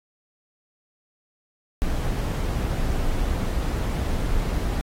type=noise; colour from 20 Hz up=brown; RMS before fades=-24 dBFS; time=1.82-4.81 s; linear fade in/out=0 ms; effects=AAC 48 kbps